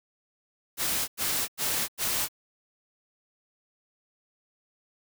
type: noise bursts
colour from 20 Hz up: white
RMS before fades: -28 dBFS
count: 4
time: 0.77-2.286 s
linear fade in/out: 50 ms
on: 310 ms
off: 92 ms
effects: none